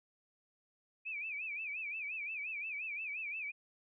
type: tone with vibrato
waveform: sine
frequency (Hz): 2456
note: D#7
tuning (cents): -23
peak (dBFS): -38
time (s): 1.05-3.52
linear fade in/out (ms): 20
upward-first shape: sine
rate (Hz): 5.7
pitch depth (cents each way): 140
effects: none